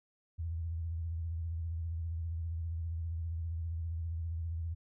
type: tone with vibrato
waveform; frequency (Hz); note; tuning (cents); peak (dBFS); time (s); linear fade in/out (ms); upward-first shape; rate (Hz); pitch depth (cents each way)
sine; 82.7; E2; +6; -34; 0.38-4.75; 20; sine; 15; 69
effects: none